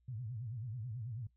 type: tone with vibrato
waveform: sine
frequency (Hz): 116.54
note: A#2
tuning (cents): 0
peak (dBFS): -40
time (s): 0.08-1.27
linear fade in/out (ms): 5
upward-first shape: sine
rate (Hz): 9.2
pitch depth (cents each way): 200
effects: noise-tail reverb RT60 0.1 s tail -17 dB re dry + added 60 Hz sine -70 dBFS peak until 1.36 s